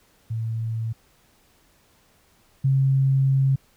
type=tone pair in turn; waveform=sine; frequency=112.8 / 134.96 Hz; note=A2 / C#3; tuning=+44 / -46 cents; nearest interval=minor third; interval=310 cents; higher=second; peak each=-24 / -16 dBFS; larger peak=second; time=0.3-0.93 / 2.64-3.56 s; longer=second; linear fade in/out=10 ms; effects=pink hiss -60 dBFS RMS until 3.76 s